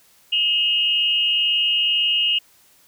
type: tone with amplitude modulation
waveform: sine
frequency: 2858 Hz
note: F7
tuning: 39 cents sharp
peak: -13 dBFS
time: 0.32-2.39 s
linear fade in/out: 10 ms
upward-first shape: sine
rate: 258 Hz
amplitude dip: 70%
effects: white hiss -55 dBFS RMS until 2.87 s